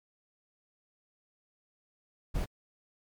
brown noise, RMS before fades -30 dBFS, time 2.34-2.46 s, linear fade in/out 20 ms, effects MP3 96 kbps

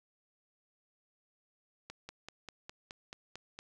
slowing click train, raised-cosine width 0.2 ms, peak -27 dBFS, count 9, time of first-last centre 1.9-3.59 s, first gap 190 ms, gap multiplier 1.03, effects none

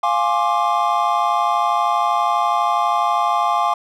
triangle chord, D half-diminished seventh, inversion first, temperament equal with one note detuned, 698.5 / 830.6 / 1062.3 / 1174.7 Hz, F5 / Ab5 / C6 / D6, 0 / 0 / +26 / 0 cents, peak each -19 dBFS, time 0.03-3.74 s, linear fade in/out 5 ms, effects none

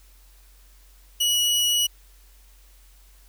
sawtooth tone, 2924 Hz, F#7, 21 cents flat, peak -16 dBFS, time 1.2-1.87 s, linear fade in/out 10 ms, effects added 46 Hz sine -50 dBFS peak until 3.28 s + white hiss -58 dBFS RMS until 3.28 s

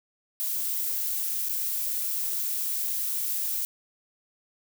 violet noise with dropouts, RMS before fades -29 dBFS, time 0.4-3.65 s, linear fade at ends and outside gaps 0 ms, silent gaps 1.486-1.494 s, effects none

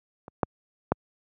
clicks, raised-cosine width 1 ms, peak -27 / -7 / -7 dBFS, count 3, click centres 0.281 / 0.432 / 0.92 s, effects high-pass 80 Hz 12 dB/octave

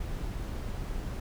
brown noise, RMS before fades -35 dBFS, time 0-1.2 s, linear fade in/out 5 ms, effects none

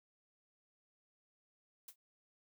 blue noise with exponential decay, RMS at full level -45 dBFS, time 1.88-1.96 s, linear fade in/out 5 ms, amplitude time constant 17 ms, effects noise-tail reverb RT60 0.1 s tail -25 dB re dry

